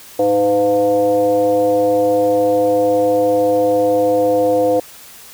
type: tone with frequency modulation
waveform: sine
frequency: 508 Hz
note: B4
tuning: 49 cents sharp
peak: -11 dBFS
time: 0.19-4.8 s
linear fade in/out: 5 ms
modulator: 198 Hz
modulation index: 0.81
effects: white hiss -39 dBFS RMS until 5.33 s